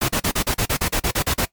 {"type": "noise bursts", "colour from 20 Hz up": "pink", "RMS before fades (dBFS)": -20, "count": 13, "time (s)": [0.01, 1.455], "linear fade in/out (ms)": 10, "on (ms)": 77, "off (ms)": 37, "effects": ["noise-tail reverb RT60 0.1 s tail -19 dB re dry", "MP3 96 kbps"]}